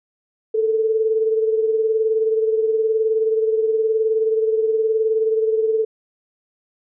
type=beating tone pair; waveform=sine; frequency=439.5 / 458.5 Hz; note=A4 / A#4; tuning=-2 / -29 cents; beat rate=19 Hz; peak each=-16 / -25 dBFS; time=0.54-5.85 s; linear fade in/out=10 ms; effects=none